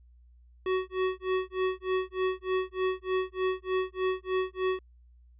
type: tone with tremolo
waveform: square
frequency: 373.4 Hz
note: F#4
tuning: 16 cents sharp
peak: -25 dBFS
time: 0.66-4.79 s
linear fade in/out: 2 ms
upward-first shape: sine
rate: 3.3 Hz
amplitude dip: 100%
effects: added 60 Hz sine -54 dBFS peak until 5.39 s + resampled to 8000 Hz